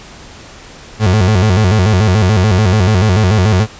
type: tone with vibrato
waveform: 35% pulse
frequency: 99.6 Hz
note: G2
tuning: 28 cents sharp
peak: -6 dBFS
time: 0.99-3.67 s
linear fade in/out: 50 ms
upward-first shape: square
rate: 6.9 Hz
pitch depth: 150 cents each way
effects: pink hiss -35 dBFS RMS until 3.79 s + resampled to 16000 Hz